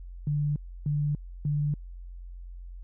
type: tone bursts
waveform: sine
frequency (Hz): 146.83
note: D3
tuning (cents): 0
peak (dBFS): -24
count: 3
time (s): 0.27-1.74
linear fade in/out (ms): 2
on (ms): 290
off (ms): 300
effects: added 44 Hz sine -39 dBFS peak until 2.83 s